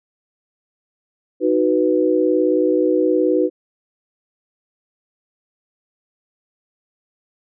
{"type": "chord", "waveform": "sine", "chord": "B major", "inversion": "first", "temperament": "equal", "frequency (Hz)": [311.1, 370, 493.9], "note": ["D#4", "F#4", "B4"], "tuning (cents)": [0, 0, 0], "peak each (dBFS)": -18, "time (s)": [1.4, 3.5], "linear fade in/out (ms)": 50, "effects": []}